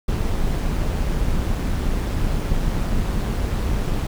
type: noise with amplitude modulation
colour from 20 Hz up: brown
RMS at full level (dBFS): -19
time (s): 0.08-4.07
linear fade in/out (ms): 5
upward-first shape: sine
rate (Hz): 187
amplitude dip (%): 45
effects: none